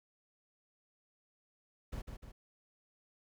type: noise with echo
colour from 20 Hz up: brown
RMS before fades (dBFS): -41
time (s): 1.92-2.02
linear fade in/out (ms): 10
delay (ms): 150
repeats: 2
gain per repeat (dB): -5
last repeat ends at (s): 2.32
effects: none